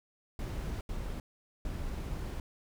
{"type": "noise bursts at uneven times", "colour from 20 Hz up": "brown", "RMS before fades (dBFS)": -37, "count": 3, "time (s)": [[0.39, 0.81], [0.89, 1.2], [1.65, 2.4]], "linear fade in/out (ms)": 2, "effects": []}